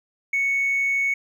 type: tone with hard clipping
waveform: triangle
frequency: 2217 Hz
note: C#7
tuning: in tune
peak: -19 dBFS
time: 0.33-1.14 s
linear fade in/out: 5 ms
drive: 2 dB
effects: none